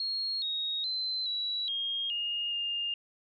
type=tone with pitch steps; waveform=sine; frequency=4275 / 3761 / 4075 / 3916 / 3240 / 2843 / 2818 Hz; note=C8 / A#7 / C8 / B7 / G#7 / F7 / F7; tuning=+36 / +15 / -47 / -15 / -43 / +30 / +15 cents; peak=-30 dBFS; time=0-2.94 s; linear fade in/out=2 ms; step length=420 ms; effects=none